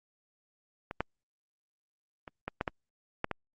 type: clicks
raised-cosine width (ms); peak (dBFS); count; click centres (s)
0.5; -22 / -14 / -28 / -19 / -15 / -16 / -14 / -17; 8; 0.911 / 1.006 / 2.278 / 2.48 / 2.611 / 2.678 / 3.244 / 3.313
effects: Opus 48 kbps